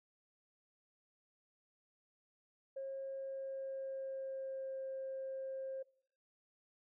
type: tone with pitch glide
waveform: sine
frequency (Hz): 540 to 532.3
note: C#5 to C5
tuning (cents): -45 to +30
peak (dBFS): -39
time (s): 2.76-5.83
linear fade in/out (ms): 10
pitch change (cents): -25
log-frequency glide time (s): 3.01-4.78
effects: noise-tail reverb RT60 0.6 s tail -23 dB re dry + tanh soft clip ceiling -36 dBFS